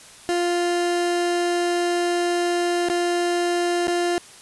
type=tone with dropouts; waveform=30% pulse; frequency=349.2 Hz; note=F4; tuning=in tune; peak=-17 dBFS; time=0.29-4.18 s; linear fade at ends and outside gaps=0 ms; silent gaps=2.887-2.899 / 3.871-3.881 s; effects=white hiss -45 dBFS RMS until 4.41 s + resampled to 24000 Hz